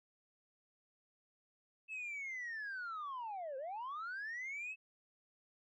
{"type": "linear two-way sweep", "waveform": "sine", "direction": "down then up", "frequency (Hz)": [2637, 510, 2637], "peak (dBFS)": -39, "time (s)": [1.88, 4.76], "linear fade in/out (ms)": 50, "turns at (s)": 3.57, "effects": ["tanh soft clip ceiling -39 dBFS"]}